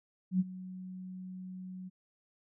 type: tone with ADSR envelope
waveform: sine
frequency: 185 Hz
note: F#3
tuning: in tune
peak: -23 dBFS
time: 0.31-1.9 s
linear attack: 88 ms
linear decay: 32 ms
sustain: -18 dB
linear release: 26 ms
effects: none